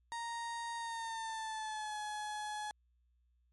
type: tone with pitch glide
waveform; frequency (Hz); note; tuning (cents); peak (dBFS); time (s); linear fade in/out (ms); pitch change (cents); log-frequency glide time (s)
35% pulse; 932.3 to 845.1; A#5 to G#5; 0 to +30; -37; 0.12-2.71; 0; -170; 0.76-1.98
effects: added 60 Hz sine -70 dBFS peak until 3.52 s + MP3 48 kbps